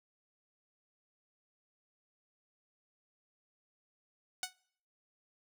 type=tone with exponential decay; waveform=5% pulse; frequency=740 Hz; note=F#5; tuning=in tune; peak=-20 dBFS; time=4.43-4.53 s; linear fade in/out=2 ms; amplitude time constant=20 ms; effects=noise-tail reverb RT60 0.6 s tail -24 dB re dry